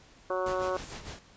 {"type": "harmonic tone", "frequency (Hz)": 185, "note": "F#3", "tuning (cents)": 0, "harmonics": [2, 3, 4, 5, 6, 7, 8], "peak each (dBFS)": [-34, -31, -40, -40, -35, -42, -42], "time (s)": [0.3, 0.77], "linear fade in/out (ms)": 2}
{"type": "noise with tremolo", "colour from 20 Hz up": "pink", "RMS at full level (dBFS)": -40, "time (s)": [0.46, 1.19], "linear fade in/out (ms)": 2, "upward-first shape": "sine", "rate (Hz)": 6.6, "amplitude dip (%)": 65}
{"type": "noise", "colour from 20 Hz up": "violet", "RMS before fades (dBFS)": -39, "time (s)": [0.81, 0.95], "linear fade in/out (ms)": 20}
{"effects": ["pink hiss -57 dBFS RMS until 1.36 s", "resampled to 16000 Hz"]}